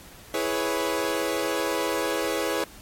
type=chord; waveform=sawtooth; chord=C# minor seventh; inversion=first; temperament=equal; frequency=329.6 / 415.3 / 493.9 / 554.4 Hz; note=E4 / G#4 / B4 / C#5; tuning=0 / 0 / 0 / 0 cents; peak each=-26 dBFS; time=0.34-2.64 s; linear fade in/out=2 ms; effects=pink hiss -47 dBFS RMS until 2.81 s + MP3 64 kbps